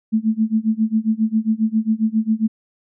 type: tone with tremolo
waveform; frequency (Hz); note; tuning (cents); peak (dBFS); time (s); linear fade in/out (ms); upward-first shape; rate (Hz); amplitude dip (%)
sine; 220; A3; 0; -12; 0.12-2.48; 20; sine; 7.4; 95
effects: none